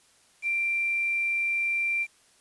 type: tone with quantisation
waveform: sine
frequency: 2361 Hz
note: D7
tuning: 9 cents sharp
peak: -24 dBFS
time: 0.42-2.07 s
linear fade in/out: 50 ms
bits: 8
effects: white hiss -61 dBFS RMS until 2.4 s + resampled to 24000 Hz